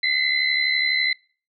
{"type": "tone cluster", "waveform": "sine", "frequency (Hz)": [2015, 2087, 4048], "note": ["B6", "C7", "B7"], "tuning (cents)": [34, -5, 42], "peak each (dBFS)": -23, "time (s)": [0.03, 1.13], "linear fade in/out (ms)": 5, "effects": ["noise-tail reverb RT60 0.4 s tail -24 dB re dry"]}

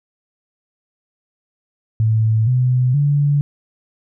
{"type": "tone with pitch steps", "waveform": "sine", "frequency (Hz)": [110.5, 126.2, 144.13], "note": ["A2", "B2", "D3"], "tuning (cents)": [8, 38, -32], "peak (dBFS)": -12, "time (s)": [2, 3.41], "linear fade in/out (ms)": 0, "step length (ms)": 470, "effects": []}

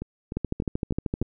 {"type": "two click trains", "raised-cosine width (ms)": 3, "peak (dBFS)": [-19, -13], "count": [5, 12], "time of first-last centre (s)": [[0.02, 1.225], [0.37, 1.216]], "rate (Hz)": [3.32, 13], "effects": []}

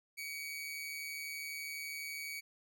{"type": "tone with amplitude modulation", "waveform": "sawtooth", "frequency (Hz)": 2260, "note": "C#7", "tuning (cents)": 33, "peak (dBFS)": -35, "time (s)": [0.17, 2.41], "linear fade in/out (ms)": 20, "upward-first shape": "sine", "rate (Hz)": 152, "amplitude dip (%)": 50, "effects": []}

